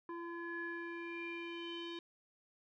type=tone with low-pass filter sweep; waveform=square; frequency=340 Hz; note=F4; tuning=46 cents flat; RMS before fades=-44 dBFS; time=0.09-1.99 s; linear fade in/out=2 ms; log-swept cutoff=1300 to 3500 Hz; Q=7.2; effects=none